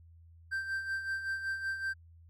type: tone with tremolo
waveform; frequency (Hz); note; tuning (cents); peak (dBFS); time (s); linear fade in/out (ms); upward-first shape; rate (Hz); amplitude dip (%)
triangle; 1568; G6; 0; -29; 0.51-1.94; 20; sine; 5.3; 60
effects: added 83 Hz sine -54 dBFS peak until 2.29 s